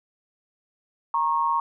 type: tone pair together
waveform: sine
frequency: 934.2 / 1093 Hz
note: A#5 / C#6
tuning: +3 / -25 cents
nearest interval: minor third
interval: 272 cents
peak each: -23 dBFS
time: 1.14-1.6 s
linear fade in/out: 2 ms
effects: none